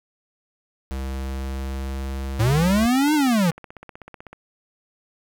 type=tone with pitch glide; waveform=square; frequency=66.4 to 67.25 Hz; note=C2 to C2; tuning=+26 to +48 cents; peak=-27 dBFS; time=0.91-2.86 s; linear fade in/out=0 ms; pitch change=+22 cents; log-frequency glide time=1.02-2.39 s
type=linear two-way sweep; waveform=square; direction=up then down; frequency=103.83 to 311.1 to 157.6 Hz; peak=-17 dBFS; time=2.39-3.51 s; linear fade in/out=10 ms; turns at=3.14 s
type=click train; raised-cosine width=0.5 ms; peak=-24 dBFS; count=29; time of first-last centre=2.58-4.33 s; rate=16 Hz
effects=9-bit